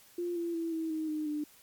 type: tone with pitch steps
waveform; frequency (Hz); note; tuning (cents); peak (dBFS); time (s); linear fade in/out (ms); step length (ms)
sine; 349.2 / 340.2 / 331.5 / 323 / 314.7 / 306.6 / 298.8; F4 / F4 / E4 / E4 / D#4 / D#4 / D4; 0 / -45 / +10 / -35 / +20 / -25 / +30; -31; 0.18-1.44; 5; 180
effects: white hiss -59 dBFS RMS until 1.62 s + MP3 96 kbps